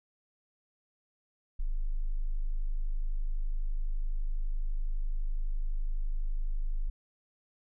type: tone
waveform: sine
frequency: 25.96 Hz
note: G#0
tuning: in tune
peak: -27 dBFS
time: 1.59-6.9 s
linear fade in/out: 10 ms
effects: none